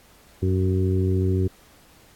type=harmonic tone with a mistuned harmonic; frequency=93.7 Hz; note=F#2; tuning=22 cents sharp; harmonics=1 / 2 / 3 / 4 / 5; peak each=-20 / -28 / -29 / -26 / -39 dBFS; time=0.42-1.48 s; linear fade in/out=10 ms; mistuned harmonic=5; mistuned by=-23 cents; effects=pink hiss -54 dBFS RMS until 2.15 s + AAC 64 kbps